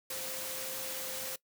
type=tone in noise; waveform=sine; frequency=524 Hz; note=C5; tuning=2 cents sharp; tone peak=-46 dBFS; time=0.1-1.36 s; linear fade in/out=5 ms; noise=white; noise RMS=-39 dBFS; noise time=0.1-1.36 s; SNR=-10 dB; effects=noise-tail reverb RT60 0.1 s tail -21 dB re dry + high-pass 100 Hz 12 dB/octave